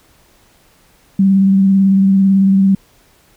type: tone with vibrato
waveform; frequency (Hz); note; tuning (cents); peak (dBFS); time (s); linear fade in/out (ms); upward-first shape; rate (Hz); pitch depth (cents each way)
sine; 193.9; G3; -19; -7; 1.19-2.75; 5; sine; 18; 22
effects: pink hiss -51 dBFS RMS until 3.36 s